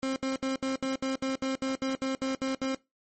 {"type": "tone bursts", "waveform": "30% pulse", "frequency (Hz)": 265.6, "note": "C4", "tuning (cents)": 26, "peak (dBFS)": -25, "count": 14, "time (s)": [0.03, 2.747], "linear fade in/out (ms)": 0, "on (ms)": 130, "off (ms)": 69, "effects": ["noise-tail reverb RT60 0.2 s tail -20 dB re dry", "MP3 32 kbps"]}